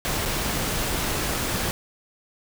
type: noise with dropouts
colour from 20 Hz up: pink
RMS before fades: -26 dBFS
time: 0.05-1.71 s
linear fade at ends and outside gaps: 0 ms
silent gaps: 0.253-0.258 s
effects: none